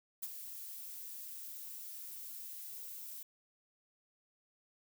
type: noise with ADSR envelope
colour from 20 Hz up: violet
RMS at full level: -38 dBFS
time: 0.22-3.23 s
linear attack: 14 ms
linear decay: 37 ms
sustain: -9 dB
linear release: 4 ms
effects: none